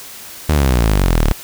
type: exponential sweep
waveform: sawtooth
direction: down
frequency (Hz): 79.3 to 34.65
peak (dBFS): -7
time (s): 0.49-1.32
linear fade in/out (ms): 0
effects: white hiss -34 dBFS RMS until 1.43 s